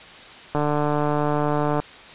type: click train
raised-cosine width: 1 ms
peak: -9 dBFS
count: 186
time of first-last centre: 0.55-1.8 s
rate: 148 Hz
effects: white hiss -42 dBFS RMS until 2.14 s + resampled to 8000 Hz